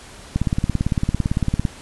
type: click train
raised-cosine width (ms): 5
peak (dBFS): -6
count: 24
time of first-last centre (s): 0.36-1.652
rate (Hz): 17.8
effects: pink hiss -41 dBFS RMS until 1.81 s + resampled to 24000 Hz